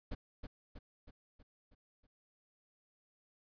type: noise with echo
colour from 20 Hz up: brown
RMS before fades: -39 dBFS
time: 0.11-0.15 s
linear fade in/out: 10 ms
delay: 320 ms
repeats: 6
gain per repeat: -5 dB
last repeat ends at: 2.07 s
effects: resampled to 11025 Hz